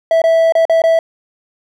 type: tone with dropouts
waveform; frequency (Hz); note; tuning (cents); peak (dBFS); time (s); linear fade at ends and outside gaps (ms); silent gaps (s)
triangle; 656; E5; -9; -6; 0.11-0.99; 2; 0.218-0.239 / 0.523-0.552 / 0.653-0.696 / 0.819-0.838
effects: none